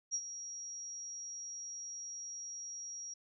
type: tone with ADSR envelope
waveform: sine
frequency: 5670 Hz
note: F8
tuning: 25 cents sharp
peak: -31 dBFS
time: 0.11-3.14 s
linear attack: 34 ms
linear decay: 57 ms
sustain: -11 dB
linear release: 6 ms
effects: none